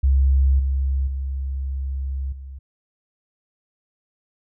sine tone with level steps, 67.3 Hz, C2, 49 cents sharp, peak -13 / -18 / -23 / -33 dBFS, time 0.03-2.59 s, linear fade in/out 10 ms, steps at 0.59 / 1.07 / 2.32 s, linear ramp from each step 5 ms, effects none

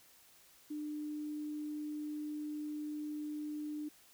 sine tone, 300 Hz, D4, 37 cents sharp, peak -38 dBFS, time 0.7-3.89 s, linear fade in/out 10 ms, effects white hiss -63 dBFS RMS until 4.13 s

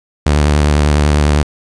sawtooth tone with vibrato, 74 Hz, D2, 14 cents sharp, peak -5 dBFS, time 0.26-1.43 s, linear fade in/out 5 ms, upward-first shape sine, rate 10 Hz, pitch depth 41 cents each way, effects resampled to 22050 Hz + 7-bit

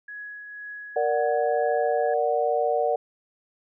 sine tone with tremolo, 1675 Hz, G#6, 14 cents sharp, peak -34 dBFS, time 0.08-2.14 s, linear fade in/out 5 ms, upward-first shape triangle, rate 2 Hz, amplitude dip 40%
sine chord, Bb augmented, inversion none, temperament equal, 466.2 / 587.3 / 740 Hz, Bb4 / D5 / F#5, 0 / 0 / 0 cents, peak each -25 dBFS, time 0.96-2.96 s, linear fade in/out 5 ms
effects none

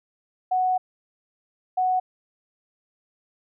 sine tone pair in turn, 740 / 740 Hz, F#5 / F#5, 0 / 0 cents, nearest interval unison, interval 0 cents, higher neither, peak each -19 dBFS, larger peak neither, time 0.51-0.78 / 1.77-2 s, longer first, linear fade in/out 10 ms, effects none

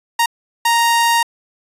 sawtooth tone bursts at uneven times, 932.3 Hz, A#5, in tune, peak -8 dBFS, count 2, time 0.19-0.26 / 0.65-1.23 s, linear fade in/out 5 ms, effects resampled to 32000 Hz

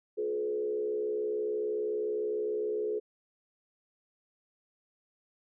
sine tone with frequency modulation, 426.4 Hz, G#4, 46 cents sharp, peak -29 dBFS, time 0.17-3 s, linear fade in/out 20 ms, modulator 66.9 Hz, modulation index 0.75, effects none

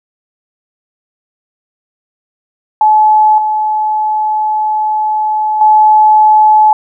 sine tone with level steps, 858 Hz, A5, 44 cents flat, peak -4 / -10 / -3 dBFS, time 2.81-6.73 s, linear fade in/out 2 ms, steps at 3.38 / 5.61 s, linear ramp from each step 2 ms, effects none

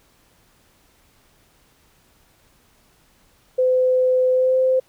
sine tone with pitch glide, 510 to 518 Hz, C5 to C5, -44 to -17 cents, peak -14 dBFS, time 3.58-4.8 s, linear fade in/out 10 ms, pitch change +27 cents, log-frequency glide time 4.32-4.57 s, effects pink hiss -58 dBFS RMS until 4.88 s

